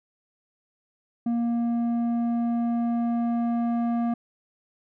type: tone with low-pass filter sweep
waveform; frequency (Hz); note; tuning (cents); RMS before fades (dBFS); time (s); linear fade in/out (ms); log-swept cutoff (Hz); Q
square; 235; A#3; +14; -25; 1.26-4.14; 5; 480 to 840; 0.99
effects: none